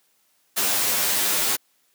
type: noise with comb filter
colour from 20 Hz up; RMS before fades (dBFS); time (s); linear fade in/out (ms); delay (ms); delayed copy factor
white; -22; 0.56-1.57; 20; 10; +0.8
effects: white hiss -65 dBFS RMS until 1.94 s + high-pass 150 Hz 12 dB/octave